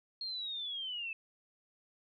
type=linear sweep; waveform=sine; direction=down; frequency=4270 to 2600 Hz; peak=-37 dBFS; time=0.21-1.13 s; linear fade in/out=2 ms; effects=none